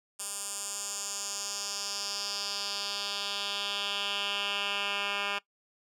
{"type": "tone with band-pass filter sweep", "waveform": "10% pulse", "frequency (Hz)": 201.4, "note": "G3", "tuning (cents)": 47, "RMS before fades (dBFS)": -34, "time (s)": [0.19, 5.39], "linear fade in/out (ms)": 10, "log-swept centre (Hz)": [8700, 2300], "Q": 2.6, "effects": ["noise-tail reverb RT60 0.1 s tail -20 dB re dry"]}